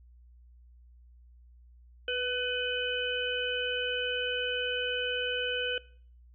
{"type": "harmonic tone with a mistuned harmonic", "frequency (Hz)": 502, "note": "B4", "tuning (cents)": 28, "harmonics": [1, 3, 5, 6], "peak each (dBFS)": [-33, -35, -38, -33], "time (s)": [2.08, 5.78], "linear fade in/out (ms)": 2, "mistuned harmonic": 1, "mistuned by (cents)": -27, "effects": ["noise-tail reverb RT60 0.5 s tail -21 dB re dry", "added 60 Hz sine -53 dBFS peak until 6.34 s"]}